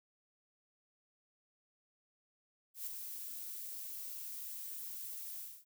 violet noise with ADSR envelope, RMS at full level -40 dBFS, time 2.74-5.65 s, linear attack 130 ms, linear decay 7 ms, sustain -5 dB, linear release 260 ms, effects none

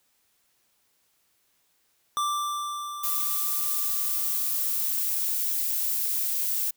square tone with exponential decay, 1177 Hz, D6, 3 cents sharp, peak -24 dBFS, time 2.17-5.3 s, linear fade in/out 0 ms, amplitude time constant 680 ms
violet noise, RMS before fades -27 dBFS, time 3.03-6.71 s, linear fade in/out 10 ms
effects white hiss -69 dBFS RMS until 6.76 s

